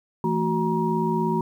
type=tone cluster; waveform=sine; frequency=166.8 / 223.2 / 370.1 / 947 Hz; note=E3 / A3 / F#4 / A#5; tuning=+21 / +25 / 0 / +27 cents; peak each=-26 dBFS; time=0.24-1.41 s; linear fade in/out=2 ms; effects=9-bit